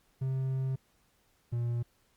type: tone pair in turn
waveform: triangle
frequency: 132.2 / 118.94 Hz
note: C3 / A#2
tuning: +18 / +35 cents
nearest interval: major second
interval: 183 cents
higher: first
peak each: -27 dBFS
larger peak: neither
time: 0.21-0.76 / 1.52-1.83 s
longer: first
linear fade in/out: 10 ms
effects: pink hiss -70 dBFS RMS until 2.16 s + Opus 48 kbps